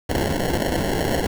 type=noise with sample-and-hold; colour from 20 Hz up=violet; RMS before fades=-22 dBFS; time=0.09-1.27 s; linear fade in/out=5 ms; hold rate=1225 Hz; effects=none